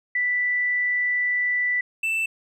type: tone pair in turn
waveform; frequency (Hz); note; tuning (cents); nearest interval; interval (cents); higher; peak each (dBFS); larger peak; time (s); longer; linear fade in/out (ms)
sine / triangle; 1975.5 / 2657; B6 / E7; 0 / +13; perfect fourth; 513; second; -20; neither; 0.15-1.81 / 2.03-2.26; first; 5
effects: none